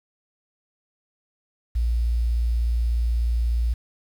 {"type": "tone with quantisation", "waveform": "sine", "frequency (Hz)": 58.27, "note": "A#1", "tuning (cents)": 0, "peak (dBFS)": -19, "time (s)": [1.75, 3.74], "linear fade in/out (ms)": 10, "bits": 8, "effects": []}